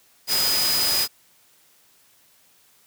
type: tone in noise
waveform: sine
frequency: 4978 Hz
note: D#8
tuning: in tune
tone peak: -21 dBFS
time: 0.27-1.08 s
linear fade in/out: 50 ms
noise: white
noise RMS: -24 dBFS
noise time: 0.27-1.08 s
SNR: 0 dB
effects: white hiss -58 dBFS RMS until 2.86 s + high-pass 60 Hz 12 dB/octave